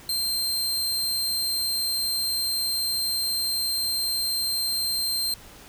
sawtooth tone, 4158 Hz, C8, 12 cents flat, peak -21 dBFS, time 0.09-5.34 s, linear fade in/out 2 ms, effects pink hiss -47 dBFS RMS until 5.68 s

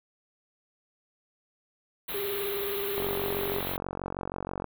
white band-stop noise, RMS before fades -35 dBFS, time 2.08-3.77 s, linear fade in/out 10 ms, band 4100 to 11000 Hz, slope 96 dB/octave
triangle tone with vibrato, 401.4 Hz, G4, 41 cents sharp, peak -29 dBFS, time 2.14-3.6 s, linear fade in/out 5 ms, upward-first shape triangle, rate 19 Hz, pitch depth 51 cents each way
click train, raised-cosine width 1 ms, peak -19 dBFS, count 78, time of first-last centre 2.98-4.643 s, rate 46.3 Hz
effects none

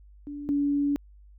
sine tone pair in turn, 289.2 / 285.7 Hz, D4 / D4, -27 / -48 cents, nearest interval unison, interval 21 cents, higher first, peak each -34 / -22 dBFS, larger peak second, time 0.27-0.49 / 0.49-0.96 s, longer second, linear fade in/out 0 ms, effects added 50 Hz sine -49 dBFS peak until 1.38 s

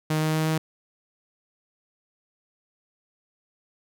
sawtooth tone with pitch steps, 155.56 / 156.46 / 157.37 / 158.28 Hz, D#3 / D#3 / D#3 / D#3, 0 / +10 / +20 / +30 cents, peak -18 dBFS, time 0.1-0.58 s, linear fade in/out 5 ms, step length 120 ms, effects none

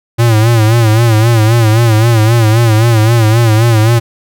square tone with vibrato, 112.9 Hz, A2, 45 cents sharp, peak -6 dBFS, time 0.18-4 s, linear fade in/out 20 ms, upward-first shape sine, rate 3.8 Hz, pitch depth 91 cents each way, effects none

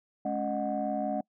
sine tone cluster, 212.4 / 278.5 / 613 / 736 Hz, G#3 / C#4 / D#5 / F#5, +39 / +8 / -26 / -9 cents, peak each -34 / -34 / -33 / -32 dBFS, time 0.25-1.21 s, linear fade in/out 5 ms, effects noise-tail reverb RT60 0.1 s tail -25 dB re dry + tanh soft clip ceiling -20 dBFS

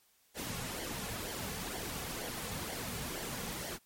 pink noise with flanger, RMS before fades -40 dBFS, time 0.34-3.79 s, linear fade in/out 50 ms, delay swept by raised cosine 0.77 to 3.27 ms, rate 2.1 Hz, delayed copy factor -0.55, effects white hiss -69 dBFS RMS until 3.85 s + MP3 64 kbps

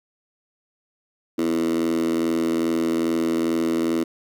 10% pulse tone with high-pass filter, 82.41 Hz, E2, in tune, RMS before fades -22 dBFS, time 1.38-4.04 s, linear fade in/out 10 ms, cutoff 290 Hz, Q 8.5, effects none

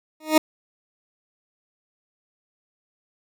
20% pulse tone with exponential growth, 311.1 Hz, D#4, in tune, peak -5 dBFS, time 0.2-0.38 s, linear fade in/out 5 ms, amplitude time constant 37 ms, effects none

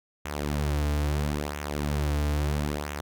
sawtooth tone with flanger, 73.6 Hz, D2, 4 cents sharp, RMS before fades -28 dBFS, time 0.25-3.01 s, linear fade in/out 5 ms, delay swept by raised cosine 0.21 to 5.41 ms, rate 0.75 Hz, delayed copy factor -0.65, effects none

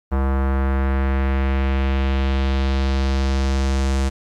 square tone with low-pass filter sweep, 67.2 Hz, C2, 47 cents sharp, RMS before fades -19 dBFS, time 0.11-4.1 s, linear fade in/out 20 ms, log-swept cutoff 1200 to 7900 Hz, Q 1.5, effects 9-bit

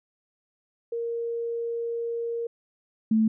sine tone pair in turn, 466.2 / 220 Hz, A#4 / A3, 0 / 0 cents, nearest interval octave + minor second, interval 1300 cents, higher first, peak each -27 / -18 dBFS, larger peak second, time 0.92-2.47 / 3.11-3.28 s, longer first, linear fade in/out 5 ms, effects none

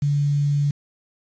sine tone with quantisation, 144.1 Hz, D3, 33 cents flat, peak -17 dBFS, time 0.02-0.71 s, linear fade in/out 5 ms, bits 7, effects resampled to 16000 Hz

